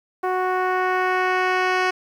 10% pulse tone with low-pass filter sweep, 369.1 Hz, F#4, 4 cents flat, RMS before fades -21 dBFS, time 0.23-1.91 s, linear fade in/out 10 ms, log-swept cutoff 970 to 3900 Hz, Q 0.89, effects 8-bit

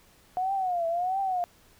sine tone with vibrato, 722 Hz, F#5, 43 cents flat, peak -25 dBFS, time 0.37-1.44 s, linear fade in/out 0 ms, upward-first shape triangle, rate 1.5 Hz, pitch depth 160 cents each way, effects pink hiss -59 dBFS RMS until 1.79 s

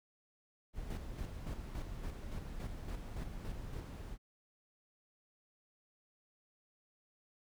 brown noise, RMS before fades -45 dBFS, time 0.73-4.18 s, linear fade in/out 50 ms
brown noise bursts, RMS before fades -42 dBFS, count 11, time 0.9-3.803 s, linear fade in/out 2 ms, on 73 ms, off 210 ms
effects none

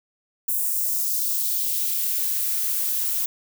violet noise with high-pass filter sweep, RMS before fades -24 dBFS, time 0.48-3.26 s, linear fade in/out 5 ms, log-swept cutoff 9400 to 650 Hz, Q 1.2, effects none

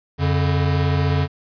square tone pair together, 88.91 / 142.9 Hz, F2 / D3, +31 / -47 cents, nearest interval minor sixth, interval 822 cents, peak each -20 dBFS, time 0.18-1.28 s, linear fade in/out 50 ms, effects resampled to 11025 Hz + 9-bit

